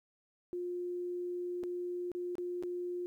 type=tone with dropouts; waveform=sine; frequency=354.8 Hz; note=F4; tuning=27 cents sharp; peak=-35 dBFS; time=0.53-3.06 s; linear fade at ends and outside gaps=0 ms; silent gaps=1.632-1.637 / 2.117-2.15 / 2.354-2.382 / 2.626-2.635 s; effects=12-bit